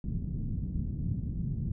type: low-pass noise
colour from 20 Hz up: white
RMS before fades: -33 dBFS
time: 0.04-1.72 s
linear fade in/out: 2 ms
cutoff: 180 Hz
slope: 24 dB/octave
effects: none